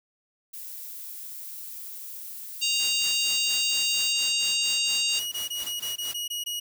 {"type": "noise", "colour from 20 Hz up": "violet", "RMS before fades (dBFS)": -39, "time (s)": [0.53, 4.13], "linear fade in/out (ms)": 10}
{"type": "harmonic tone", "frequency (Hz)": 932.3, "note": "A#5", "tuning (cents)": 0, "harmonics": [3, 4, 5, 6, 7, 8, 9], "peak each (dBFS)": [-26, -31, -29, -41, -33, -35, -35], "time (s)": [2.61, 5.2], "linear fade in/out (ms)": 20}
{"type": "noise with tremolo", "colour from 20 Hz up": "white", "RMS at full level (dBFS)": -38, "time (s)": [2.79, 6.14], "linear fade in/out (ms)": 10, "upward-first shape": "sine", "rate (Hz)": 4.3, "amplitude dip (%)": 90}
{"type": "tone bursts", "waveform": "sawtooth", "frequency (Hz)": 2900, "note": "F#7", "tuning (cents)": -35, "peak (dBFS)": -26, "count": 9, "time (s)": [5.18, 6.6], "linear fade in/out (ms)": 10, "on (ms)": 140, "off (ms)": 20}
{"effects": []}